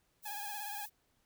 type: noise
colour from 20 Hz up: violet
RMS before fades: -45 dBFS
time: 0.22-0.9 s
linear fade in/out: 50 ms
type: tone with vibrato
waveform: sawtooth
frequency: 829 Hz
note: G#5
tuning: 3 cents flat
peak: -38 dBFS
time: 0.25-0.86 s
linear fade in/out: 10 ms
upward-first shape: sine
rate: 17 Hz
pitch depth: 47 cents each way
effects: pink hiss -75 dBFS RMS until 1.25 s